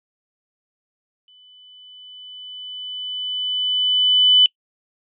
sine tone with exponential growth, 3000 Hz, F#7, 23 cents sharp, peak -8 dBFS, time 1.28-4.46 s, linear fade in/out 1 ms, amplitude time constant 690 ms, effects noise-tail reverb RT60 0.1 s tail -25 dB re dry

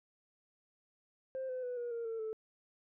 sine tone with pitch steps, 525 / 509.5 / 494.4 / 479.8 / 465.6 / 451.8 / 438.4 Hz, C5 / C5 / B4 / A#4 / A#4 / A4 / A4, +6 / -46 / +2 / +50 / -2 / +46 / -6 cents, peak -35 dBFS, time 1.35-2.33 s, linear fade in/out 0 ms, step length 140 ms, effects tanh soft clip ceiling -34 dBFS

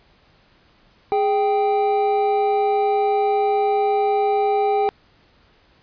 triangle tone pair together, 415.3 / 784 Hz, G#4 / G5, 0 / 0 cents, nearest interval major seventh, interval 1100 cents, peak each -17 dBFS, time 1.12-4.89 s, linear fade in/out 0 ms, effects pink hiss -56 dBFS RMS until 5.82 s + resampled to 11025 Hz

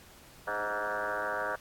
sine tone with frequency modulation, 1046.5 Hz, C6, in tune, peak -30 dBFS, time 0.47-1.56 s, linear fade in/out 10 ms, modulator 105 Hz, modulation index 5.5, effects pink hiss -55 dBFS RMS until 1.6 s + AAC 64 kbps

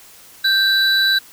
triangle tone pair together, 1568 / 3951 Hz, G6 / B7, 0 / 0 cents, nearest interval octave + major third, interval 1600 cents, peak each -14 dBFS, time 0.44-1.19 s, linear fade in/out 10 ms, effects white hiss -44 dBFS RMS until 1.32 s

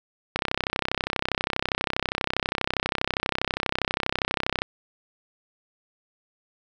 click train, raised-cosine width 0.3 ms, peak -7 dBFS, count 139, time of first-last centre 0.36-4.619 s, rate 32.4 Hz, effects none

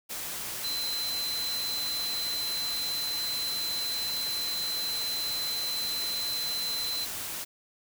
sine tone in noise, 4060 Hz, B7, 47 cents sharp, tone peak -30 dBFS, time 0.63-7.06 s, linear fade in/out 20 ms, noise white, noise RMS -36 dBFS, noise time 0.09-7.45 s, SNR +3 dB, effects none

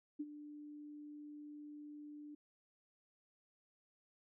sine tone with ADSR envelope, 296.2 Hz, D4, 15 cents sharp, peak -37 dBFS, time 0.19-2.35 s, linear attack 14 ms, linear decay 42 ms, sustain -12 dB, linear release 6 ms, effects none

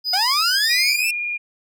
triangle tone with tremolo, 4978 Hz, D#8, in tune, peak -16 dBFS, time 0.04-0.96 s, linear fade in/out 50 ms, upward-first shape triangle, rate 12 Hz, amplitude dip 30%
sawtooth linear sweep, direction up, 708 to 2710 Hz, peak -16 dBFS, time 0.13-1.11 s, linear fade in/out 5 ms
sine tone with vibrato, 2424 Hz, D#7, 46 cents flat, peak -22 dBFS, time 0.69-1.38 s, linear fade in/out 20 ms, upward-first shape square, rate 19 Hz, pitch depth 11 cents each way
effects none

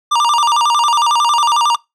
square tone with vibrato, 1056 Hz, C6, 16 cents sharp, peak -11 dBFS, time 0.11-1.76 s, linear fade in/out 10 ms, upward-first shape square, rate 11 Hz, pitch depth 200 cents each way, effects noise-tail reverb RT60 0.2 s tail -23 dB re dry + low-pass 7000 Hz 12 dB/octave

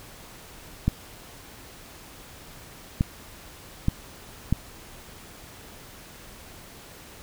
clicks, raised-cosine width 5 ms, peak -8 dBFS, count 4, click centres 0.88 / 3.009 / 3.884 / 4.526 s, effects pink hiss -46 dBFS RMS until 7.22 s

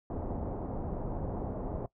pink low-pass noise, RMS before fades -36 dBFS, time 0.1-1.86 s, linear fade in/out 2 ms, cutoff 810 Hz, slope 24 dB/octave, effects noise-tail reverb RT60 0.1 s tail -19 dB re dry

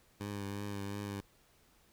15% pulse tone with vibrato, 101 Hz, G#2, 48 cents flat, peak -32 dBFS, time 0.2-1.21 s, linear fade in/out 10 ms, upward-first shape triangle, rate 2.8 Hz, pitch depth 31 cents each way, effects pink hiss -67 dBFS RMS until 1.92 s

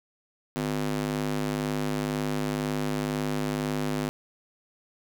square tone with high-pass filter, 51 Hz, G#1, 31 cents flat, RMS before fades -29 dBFS, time 0.56-4.09 s, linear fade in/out 0 ms, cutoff 210 Hz, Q 1.7, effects none

